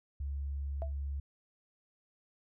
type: tone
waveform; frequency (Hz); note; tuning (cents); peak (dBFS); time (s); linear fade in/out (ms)
sine; 70; C#2; +18; -34; 0.2-1.2; 5
type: tone with exponential decay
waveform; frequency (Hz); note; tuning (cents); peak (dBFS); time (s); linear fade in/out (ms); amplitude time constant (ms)
sine; 662; E5; +7; -34; 0.82-0.93; 0; 22
effects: none